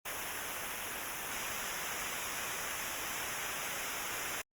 pink noise with comb filter, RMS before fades -39 dBFS, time 0.05-4.42 s, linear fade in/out 10 ms, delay 0.23 ms, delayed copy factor -0.85, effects Opus 32 kbps

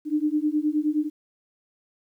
sine beating tone pair, 297.5 / 307.1 Hz, D4 / D#4, +22 / -23 cents, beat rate 9.6 Hz, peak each -24 dBFS, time 0.05-1.1 s, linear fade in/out 50 ms, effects 10-bit

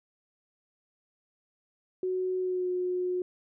sine tone with pitch glide, 370 to 362.4 Hz, F#4 to F#4, 0 to -36 cents, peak -27 dBFS, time 2.03-3.22 s, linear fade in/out 2 ms, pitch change -36 cents, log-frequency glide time 2.39-2.69 s, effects none

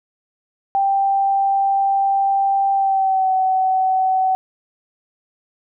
sine tone with pitch glide, 786 to 755.3 Hz, G5 to F#5, +4 to +35 cents, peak -14 dBFS, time 0.75-4.35 s, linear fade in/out 0 ms, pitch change -69 cents, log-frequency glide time 2.74-3.31 s, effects none

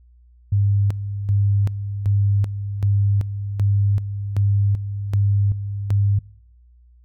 sine tone with tremolo, 100.7 Hz, G2, 47 cents sharp, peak -14 dBFS, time 0.52-6.19 s, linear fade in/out 5 ms, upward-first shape square, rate 1.3 Hz, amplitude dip 65%, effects noise-tail reverb RT60 0.7 s tail -26 dB re dry + added 60 Hz sine -48 dBFS peak until 7.04 s

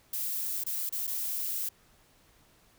violet noise with dropouts, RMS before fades -33 dBFS, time 0.13-1.69 s, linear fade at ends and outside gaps 5 ms, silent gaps 0.638-0.663 / 0.893-0.924 / 1.07-1.075 s, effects pink hiss -63 dBFS RMS until 2.78 s

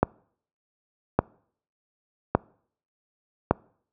click train, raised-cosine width 1 ms, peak -3 dBFS, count 4, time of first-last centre 0.03-3.51 s, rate 0.862 Hz, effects noise-tail reverb RT60 0.6 s tail -26 dB re dry + high-pass 60 Hz 12 dB/octave

